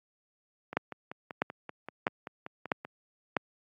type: two click trains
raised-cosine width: 0.5 ms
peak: -10 / -24 dBFS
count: 5 / 12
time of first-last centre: 0.77-3.367 / 0.73-2.849 s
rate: 1.54 / 5.19 Hz
effects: high-pass 150 Hz 12 dB/octave + AAC 64 kbps